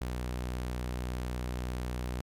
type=tone; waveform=sawtooth; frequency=61.74 Hz; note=B1; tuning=in tune; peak=-29 dBFS; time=0.01-2.21 s; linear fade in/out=5 ms; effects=MP3 96 kbps